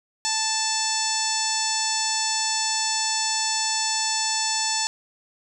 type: harmonic tone with a mistuned harmonic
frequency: 880 Hz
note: A5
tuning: in tune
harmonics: 1 / 2 / 3 / 4 / 5 / 6 / 7 / 8 / 9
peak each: -29 / -34 / -34 / -34 / -30 / -29 / -32 / -30 / -30 dBFS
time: 0.25-4.87 s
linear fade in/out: 0 ms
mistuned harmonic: 6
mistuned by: +25 cents
effects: 9-bit